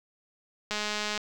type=click train; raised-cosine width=0.2 ms; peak=-14 dBFS; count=99; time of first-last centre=0.71-1.177 s; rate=210 Hz; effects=7-bit